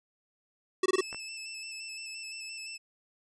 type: tone bursts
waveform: square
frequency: 377 Hz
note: F#4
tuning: 32 cents sharp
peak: -24 dBFS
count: 4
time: 0.83-1.009 s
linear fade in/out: 5 ms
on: 29 ms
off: 21 ms
type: tone with vibrato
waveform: 20% pulse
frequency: 2637 Hz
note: E7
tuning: in tune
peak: -34 dBFS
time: 0.94-2.78 s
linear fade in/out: 20 ms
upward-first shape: square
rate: 5.8 Hz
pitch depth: 19 cents each way
type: clicks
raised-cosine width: 0.5 ms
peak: -27 dBFS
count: 2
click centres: 1.128 / 1.146 s
effects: resampled to 22050 Hz